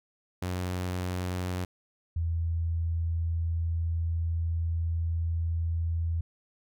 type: tone pair in turn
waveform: sawtooth / sine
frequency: 90.8 / 83.03 Hz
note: F#2 / E2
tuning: -32 / +13 cents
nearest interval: major second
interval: 155 cents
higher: first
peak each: -26 dBFS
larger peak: neither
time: 0.42-1.65 / 2.16-6.21 s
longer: second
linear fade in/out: 5 ms
effects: none